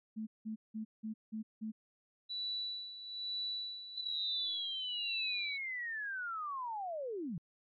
sine tone bursts, 218.5 Hz, A3, 12 cents flat, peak -37 dBFS, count 6, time 0.16-1.72 s, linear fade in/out 20 ms, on 110 ms, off 180 ms
sine tone with tremolo, 3951 Hz, B7, in tune, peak -35 dBFS, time 2.29-5.58 s, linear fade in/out 20 ms, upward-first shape sine, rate 1.1 Hz, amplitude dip 70%
sine linear sweep, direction down, 4024 to 146.2 Hz, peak -37 dBFS, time 3.97-7.38 s, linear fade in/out 2 ms
effects MP3 32 kbps

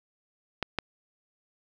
clicks, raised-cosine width 0.3 ms, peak -12 / -11 dBFS, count 2, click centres 0.627 / 0.787 s, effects none

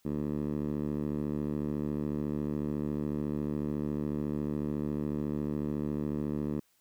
10% pulse tone with band-pass filter, 74 Hz, D2, 14 cents sharp, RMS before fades -33 dBFS, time 0.05-6.6 s, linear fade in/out 5 ms, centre 240 Hz, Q 1.2, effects white hiss -70 dBFS RMS until 6.8 s

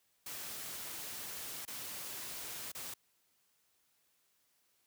white noise with dropouts, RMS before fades -44 dBFS, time 0.26-2.94 s, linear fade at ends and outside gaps 5 ms, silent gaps 1.652-1.677 / 2.719-2.749 s, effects white hiss -75 dBFS RMS until 4.86 s + high-pass 60 Hz 12 dB/octave

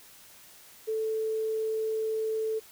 sine tone, 439.7 Hz, A4, 1 cent flat, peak -27 dBFS, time 0.87-2.6 s, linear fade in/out 20 ms, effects white hiss -53 dBFS RMS until 2.71 s

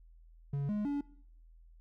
triangle tone with pitch steps, 141 / 208.9 / 285.8 Hz, C#3 / G#3 / D4, +30 / +10 / -47 cents, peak -29 dBFS, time 0.53-1.01 s, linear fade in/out 5 ms, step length 160 ms, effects noise-tail reverb RT60 0.6 s tail -20 dB re dry + added 41 Hz sine -55 dBFS peak until 1.8 s

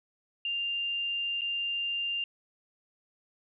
sine tone with dropouts, 2794 Hz, F7, in tune, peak -29 dBFS, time 0.45-2.24 s, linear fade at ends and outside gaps 2 ms, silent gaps 1.41-1.417 s, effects none

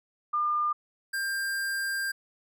sine / square tone pair in turn, 1204 / 1592.4 Hz, D6 / G6, +43 / +27 cents, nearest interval perfect fourth, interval 484 cents, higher second, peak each -24 / -29 dBFS, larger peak first, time 0.33-0.73 / 1.13-2.12 s, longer second, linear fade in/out 10 ms, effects none

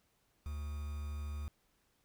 triangle tone with quantisation, 73.9 Hz, D2, 11 cents sharp, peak -36 dBFS, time 0.46-1.48 s, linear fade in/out 0 ms, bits 9, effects pink hiss -75 dBFS RMS until 2.04 s

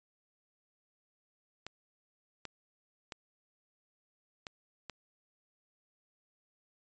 clicks, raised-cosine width 0.2 ms, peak -24 dBFS, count 5, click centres 1.666 / 2.453 / 3.122 / 4.468 / 4.897 s, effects resampled to 16000 Hz

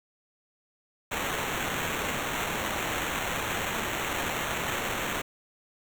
white noise with sample-and-hold, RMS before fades -31 dBFS, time 1.11-5.22 s, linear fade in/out 10 ms, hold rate 4900 Hz, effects none

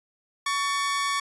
sawtooth tone pair together, 1122.6 / 1782 Hz, C#6 / A6, +22 / +22 cents, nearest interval minor sixth, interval 800 cents, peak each -21 / -29 dBFS, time 0.46-1.2 s, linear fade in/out 5 ms, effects resampled to 24000 Hz

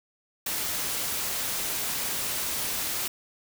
white noise, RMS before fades -30 dBFS, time 0.46-3.08 s, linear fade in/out 5 ms, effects none

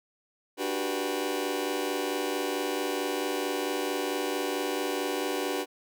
sawtooth chord, G major seventh, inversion second, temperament just, 294 / 367.5 / 392 / 490 Hz, D4 / F#4 / G4 / B4, +2 / -12 / 0 / -14 cents, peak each -30 dBFS, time 0.57-5.66 s, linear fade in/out 50 ms, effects none

